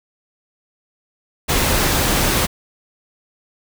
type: noise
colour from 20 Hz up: pink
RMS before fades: -17 dBFS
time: 1.48-2.47 s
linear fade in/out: 20 ms
effects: none